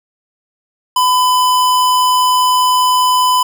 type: tone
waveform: square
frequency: 1005 Hz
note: B5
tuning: 30 cents sharp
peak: -10 dBFS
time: 0.96-3.43 s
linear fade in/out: 5 ms
effects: none